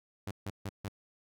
sawtooth tone bursts, 99.6 Hz, G2, 28 cents sharp, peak -32 dBFS, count 4, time 0.27-0.884 s, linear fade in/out 5 ms, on 41 ms, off 150 ms, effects none

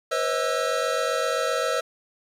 square tone cluster, 492.4 / 540 / 636 / 1326 Hz, B4 / C#5 / D#5 / E6, -5 / -45 / +38 / +10 cents, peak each -29 dBFS, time 0.11-1.81 s, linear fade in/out 10 ms, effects low-pass 9000 Hz 12 dB/octave + 9-bit

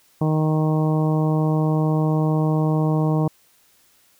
harmonic tone, 155.56 Hz, D#3, in tune, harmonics 1 / 2 / 3 / 4 / 5 / 6 / 7, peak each -18 / -24 / -28 / -30 / -32 / -34 / -35 dBFS, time 0.21-3.28 s, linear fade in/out 5 ms, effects white hiss -58 dBFS RMS until 4.19 s

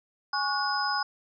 sine tone cluster, 828 / 1108 / 1458 / 5040 Hz, G#5 / C#6 / F#6 / D#8, -5 / -1 / -26 / +21 cents, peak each -31 dBFS, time 0.33-1.03 s, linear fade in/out 5 ms, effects none

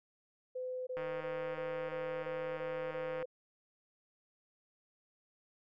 sine tone bursts, 508 Hz, B4, 49 cents sharp, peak -37 dBFS, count 8, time 0.55-3.257 s, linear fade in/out 10 ms, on 320 ms, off 21 ms
click train, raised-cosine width 0.5 ms, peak -30 dBFS, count 353, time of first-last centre 0.97-3.226 s, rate 156 Hz
effects none

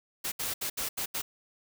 white noise bursts at uneven times, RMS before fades -33 dBFS, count 6, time 0.24-0.32 / 0.39-0.54 / 0.61-0.7 / 0.77-0.89 / 0.97-1.06 / 1.14-1.22 s, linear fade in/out 10 ms, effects none

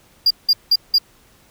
triangle tone bursts, 4806 Hz, D8, 39 cents sharp, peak -9 dBFS, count 4, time 0.26-0.984 s, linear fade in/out 5 ms, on 46 ms, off 180 ms, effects pink hiss -53 dBFS RMS until 1.5 s

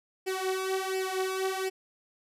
sawtooth tone with flanger, 378.5 Hz, F#4, 39 cents sharp, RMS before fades -31 dBFS, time 0.26-1.7 s, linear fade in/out 20 ms, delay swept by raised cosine 0.39 to 3.49 ms, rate 1.4 Hz, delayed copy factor +0.8, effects resampled to 32000 Hz

